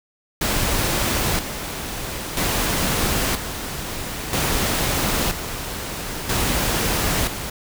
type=noise with tremolo; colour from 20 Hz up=pink; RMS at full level=-21 dBFS; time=0.41-7.5 s; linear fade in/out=5 ms; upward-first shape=square; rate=0.51 Hz; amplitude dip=60%; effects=none